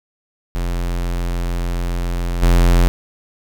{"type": "tone with level steps", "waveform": "square", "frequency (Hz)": 43.5, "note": "F1", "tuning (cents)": -6, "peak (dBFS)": [-19, -10], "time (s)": [0.55, 2.88], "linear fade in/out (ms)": 0, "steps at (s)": 2.42, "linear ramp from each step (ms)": 10, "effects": []}